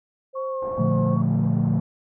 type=tone with pitch glide; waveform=sine; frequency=527 to 523.4 Hz; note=C5 to C5; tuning=+12 to 0 cents; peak=-26 dBFS; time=0.33-1.18 s; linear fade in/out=50 ms; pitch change=-12 cents; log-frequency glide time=0.45-0.68 s
type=tone with vibrato; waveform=sine; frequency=1097 Hz; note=C#6; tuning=18 cents flat; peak=-32 dBFS; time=0.35-1.22 s; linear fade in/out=10 ms; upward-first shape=sine; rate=2.6 Hz; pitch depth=37 cents each way
type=low-pass noise; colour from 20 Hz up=white; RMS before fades=-39 dBFS; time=0.62-1.8 s; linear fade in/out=2 ms; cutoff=840 Hz; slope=24 dB/octave
type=chord; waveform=sine; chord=Bb major seventh; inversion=none; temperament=equal; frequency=116.54 / 146.83 / 174.61 / 220 Hz; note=Bb2 / D3 / F3 / A3; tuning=0 / 0 / 0 / 0 cents; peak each=-24 dBFS; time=0.78-1.8 s; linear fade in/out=10 ms
effects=none